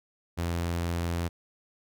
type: tone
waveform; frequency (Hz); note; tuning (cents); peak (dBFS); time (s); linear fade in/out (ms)
sawtooth; 85.4; F2; -38; -24; 0.37-1.29; 20
effects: none